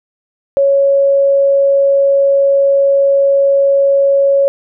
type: tone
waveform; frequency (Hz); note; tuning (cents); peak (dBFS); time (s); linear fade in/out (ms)
sine; 554.4; C#5; 0; -7; 0.57-4.48; 0
effects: none